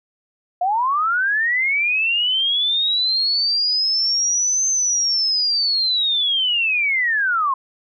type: linear two-way sweep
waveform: sine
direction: up then down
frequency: 693 to 6272 to 1034 Hz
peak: -16 dBFS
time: 0.61-7.54 s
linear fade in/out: 5 ms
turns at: 4.68 s
effects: none